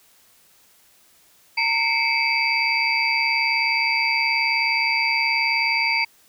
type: tone cluster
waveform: sine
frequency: 916 / 2164 / 2303 / 2585 / 4674 Hz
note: A#5 / C#7 / D7 / E7 / D8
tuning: -31 / -42 / -34 / -34 / -9 cents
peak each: -26 / -24 / -22 / -28 / -26 dBFS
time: 1.57-6.05 s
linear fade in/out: 10 ms
effects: white hiss -56 dBFS RMS until 6.28 s